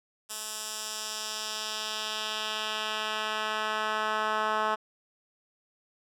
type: tone with band-pass filter sweep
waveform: 10% pulse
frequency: 215.8 Hz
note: A3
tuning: 33 cents flat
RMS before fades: -32 dBFS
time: 0.29-4.76 s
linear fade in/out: 20 ms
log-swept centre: 8700 to 1200 Hz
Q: 1.2
effects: none